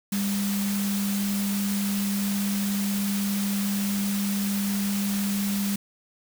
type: tone in noise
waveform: sine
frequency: 200.4 Hz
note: G3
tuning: 38 cents sharp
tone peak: -24 dBFS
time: 0.12-5.76 s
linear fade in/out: 5 ms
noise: white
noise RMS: -33 dBFS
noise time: 0.12-5.76 s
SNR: +6 dB
effects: none